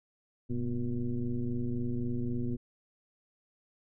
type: tone with frequency modulation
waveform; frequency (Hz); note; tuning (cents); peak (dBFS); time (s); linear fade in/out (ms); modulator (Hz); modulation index
sine; 127.9; C3; -39; -29; 0.49-2.57; 20; 116; 1.6
effects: none